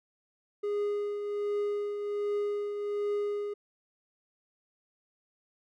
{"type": "tone with tremolo", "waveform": "triangle", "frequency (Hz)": 411.6, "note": "G#4", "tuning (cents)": -16, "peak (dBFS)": -25, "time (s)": [0.63, 3.54], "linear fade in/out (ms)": 10, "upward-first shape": "triangle", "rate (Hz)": 1.3, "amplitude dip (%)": 50, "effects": []}